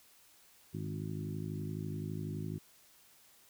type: harmonic tone with a mistuned harmonic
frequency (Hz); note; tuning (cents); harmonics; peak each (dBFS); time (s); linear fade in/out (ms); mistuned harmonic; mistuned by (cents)
51.91; G#1; 0; 2 / 3 / 4 / 5 / 6 / 7; -42 / -40 / -45 / -47 / -48 / -48; 0.73-2.59; 20; 2; -48
effects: white hiss -63 dBFS RMS until 3.49 s